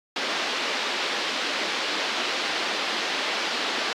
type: band-pass noise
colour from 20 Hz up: white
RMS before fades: -28 dBFS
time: 0.16-3.93 s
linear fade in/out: 2 ms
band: 250 to 4300 Hz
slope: 24 dB/octave
effects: AAC 64 kbps